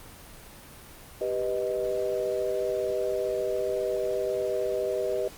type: chord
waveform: sine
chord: G augmented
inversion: none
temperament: equal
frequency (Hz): 392 / 493.9 / 622.3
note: G4 / B4 / D#5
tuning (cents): 0 / 0 / 0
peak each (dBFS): -30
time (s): 1.21-5.28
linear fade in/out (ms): 2
effects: pink hiss -47 dBFS RMS until 5.37 s + Opus 24 kbps